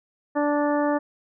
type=harmonic tone; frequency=292.6 Hz; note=D4; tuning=6 cents flat; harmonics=1 / 2 / 3 / 4 / 5 / 6; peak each=-23 / -24 / -28 / -32 / -37 / -35 dBFS; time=0.35-0.99 s; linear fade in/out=20 ms; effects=none